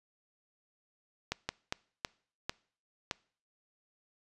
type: slowing click train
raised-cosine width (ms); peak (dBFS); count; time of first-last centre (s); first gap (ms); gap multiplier
0.2; -15; 6; 1.32-3.112; 170; 1.38
effects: noise-tail reverb RT60 0.5 s tail -24 dB re dry + resampled to 24000 Hz